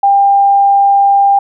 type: tone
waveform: sine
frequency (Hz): 797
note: G5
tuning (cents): +28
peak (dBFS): -5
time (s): 0.03-1.39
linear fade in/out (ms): 5
effects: none